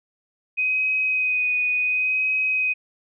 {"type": "tone with vibrato", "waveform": "sine", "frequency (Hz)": 2507, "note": "D#7", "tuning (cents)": 12, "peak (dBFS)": -19, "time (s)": [0.57, 2.74], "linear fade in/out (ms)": 20, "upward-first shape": "sine", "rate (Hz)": 0.7, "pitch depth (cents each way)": 18, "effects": []}